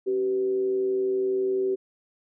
sine tone with frequency modulation, 383.6 Hz, G4, 37 cents flat, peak -22 dBFS, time 0.06-1.76 s, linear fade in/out 20 ms, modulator 112 Hz, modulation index 0.31, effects none

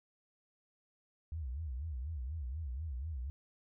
sine tone with vibrato, 71 Hz, C#2, 42 cents sharp, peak -37 dBFS, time 1.32-3.3 s, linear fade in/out 0 ms, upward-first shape sine, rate 4.1 Hz, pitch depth 270 cents each way, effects none

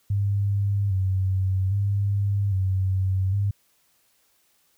sine tone with vibrato, 97.6 Hz, G2, 7 cents flat, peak -20 dBFS, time 0.1-3.51 s, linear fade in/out 5 ms, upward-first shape square, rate 0.62 Hz, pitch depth 50 cents each way, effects white hiss -65 dBFS RMS until 4.77 s

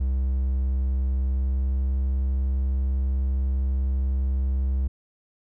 triangle tone with pitch glide, 65.41 to 66.06 Hz, C2 to C2, 0 to +17 cents, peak -19 dBFS, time 0-4.88 s, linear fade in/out 10 ms, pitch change +17 cents, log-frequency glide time 1.22-1.95 s, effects none

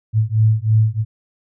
sine beating tone pair, 108.1 / 111.2 Hz, A2 / A2, -30 / +19 cents, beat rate 3.1 Hz, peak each -15 dBFS, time 0.13-1.05 s, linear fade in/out 50 ms, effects none

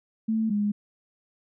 sine tone pair in turn, 221.3 / 206.7 Hz, A3 / G#3, +10 / -8 cents, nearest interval minor second, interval 118 cents, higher first, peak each -22 dBFS, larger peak neither, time 0.28-0.5 / 0.5-0.72 s, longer neither, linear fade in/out 10 ms, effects none

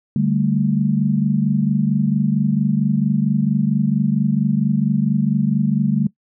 sine chord, D suspended fourth, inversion none, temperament just, 146.83 / 195.78 / 220.2 Hz, D3 / G3 / A3, 0 / -2 / +2 cents, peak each -19 dBFS, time 0.16-6.07 s, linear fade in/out 2 ms, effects noise-tail reverb RT60 0.1 s tail -20 dB re dry

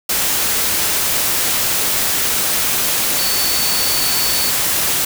sine tone in noise, 4474 Hz, C#8, 15 cents sharp, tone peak -21 dBFS, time 3.18-4.5 s, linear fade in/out 5 ms, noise white, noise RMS -17 dBFS, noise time 0.09-5.05 s, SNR -7 dB, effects none

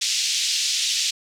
white band-pass noise, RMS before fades -23 dBFS, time 0.01-1.11 s, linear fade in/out 10 ms, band 2800 to 6400 Hz, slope 24 dB/octave, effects none

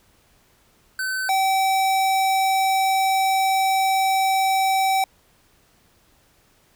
square tone pair in turn, 1525 / 768.9 Hz, G6 / G5, -48 / -34 cents, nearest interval octave, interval 1186 cents, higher first, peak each -24 / -18 dBFS, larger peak second, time 0.99-1.29 / 1.29-5.04 s, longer second, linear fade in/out 2 ms, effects pink hiss -59 dBFS RMS until 6.75 s

